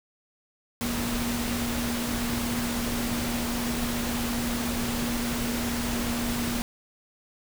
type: tone in noise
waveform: sine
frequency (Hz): 238.3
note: A#3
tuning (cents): +38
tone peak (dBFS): -29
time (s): 0.81-6.62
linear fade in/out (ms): 0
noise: pink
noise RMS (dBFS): -31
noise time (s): 0.81-6.62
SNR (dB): -1
effects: none